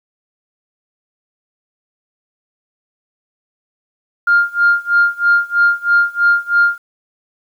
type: tone with tremolo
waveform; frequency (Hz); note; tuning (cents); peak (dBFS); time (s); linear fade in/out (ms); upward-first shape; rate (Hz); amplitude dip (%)
sine; 1404; F6; +9; -6; 4.27-6.78; 5; sine; 3.1; 95
effects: tanh soft clip ceiling -3 dBFS + 8-bit